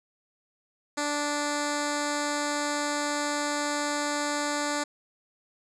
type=tone with low-pass filter; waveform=10% pulse; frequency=292.7 Hz; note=D4; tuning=6 cents flat; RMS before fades=-29 dBFS; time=0.97-4.84 s; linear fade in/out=10 ms; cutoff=7600 Hz; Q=2.3; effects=none